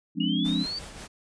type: chord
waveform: sine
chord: D half-diminished seventh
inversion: first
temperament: equal with one note detuned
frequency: 173.91 / 207.7 / 261.6 / 293.7 Hz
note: F3 / Ab3 / C4 / D4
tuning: -7 / 0 / 0 / 0 cents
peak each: -29 dBFS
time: 0.15-0.66 s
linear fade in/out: 50 ms
type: exponential sweep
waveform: sine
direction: up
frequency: 2836 to 4662 Hz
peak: -30 dBFS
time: 0.2-0.79 s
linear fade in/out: 5 ms
type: noise with tremolo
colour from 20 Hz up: pink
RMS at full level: -40 dBFS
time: 0.44-1.08 s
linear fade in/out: 20 ms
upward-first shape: triangle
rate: 5.6 Hz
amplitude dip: 50%
effects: resampled to 22050 Hz